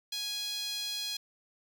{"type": "tone with high-pass filter", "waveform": "sawtooth", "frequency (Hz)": 830.6, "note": "G#5", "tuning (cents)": 0, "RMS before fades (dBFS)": -36, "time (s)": [0.12, 1.17], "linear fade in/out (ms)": 5, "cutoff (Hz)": 3800, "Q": 4.4, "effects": []}